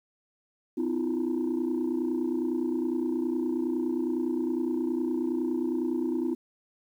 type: tone cluster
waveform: sine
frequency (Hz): 254.6 / 317 / 346.7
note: C4 / D#4 / F4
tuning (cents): -47 / +32 / -13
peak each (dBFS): -29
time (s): 0.77-6.35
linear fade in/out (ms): 10
effects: tanh soft clip ceiling -21 dBFS + 10-bit